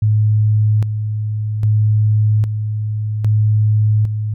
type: tone with tremolo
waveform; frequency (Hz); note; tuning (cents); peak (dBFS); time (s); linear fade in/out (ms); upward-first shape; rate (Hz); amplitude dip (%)
sine; 107; A2; -48; -10; 0.02-4.34; 5; square; 0.62; 55
effects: none